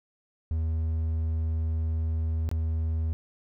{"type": "tone with dropouts", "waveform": "triangle", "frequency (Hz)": 80.2, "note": "E2", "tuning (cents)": -47, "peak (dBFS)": -23, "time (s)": [0.51, 3.13], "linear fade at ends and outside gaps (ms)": 0, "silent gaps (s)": [2.49, 2.514], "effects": []}